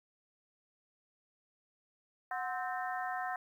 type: harmonic tone with a mistuned harmonic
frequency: 260 Hz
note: C4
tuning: 11 cents flat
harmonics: 3 / 4 / 5 / 6 / 7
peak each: -37 / -43 / -44 / -44 / -43 dBFS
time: 2.31-3.36 s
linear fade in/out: 2 ms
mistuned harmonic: 3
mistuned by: -97 cents
effects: 11-bit